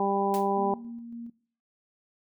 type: harmonic tone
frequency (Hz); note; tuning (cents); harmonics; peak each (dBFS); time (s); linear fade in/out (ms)
198.1; G3; +18; 1 / 2 / 3 / 4 / 5; -31 / -29 / -35 / -27 / -32; 0-0.74; 2
type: noise with exponential decay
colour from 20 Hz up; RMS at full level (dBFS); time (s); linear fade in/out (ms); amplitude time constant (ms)
white; -37; 0.34-0.51; 0; 35
type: tone with tremolo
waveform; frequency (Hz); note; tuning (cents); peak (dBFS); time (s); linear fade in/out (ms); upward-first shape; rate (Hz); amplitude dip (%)
sine; 234.1; A#3; +8; -36; 0.57-1.3; 5; square; 3.6; 30
effects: noise-tail reverb RT60 0.5 s tail -20 dB re dry